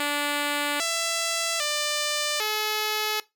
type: tone with pitch steps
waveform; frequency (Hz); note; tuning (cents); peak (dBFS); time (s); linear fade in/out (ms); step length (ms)
5% pulse; 290.8 / 667 / 595 / 428; D4 / E5 / D5 / A4; -17 / +20 / +22 / -48; -13; 0-3.2; 2; 800
effects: noise-tail reverb RT60 0.2 s tail -20 dB re dry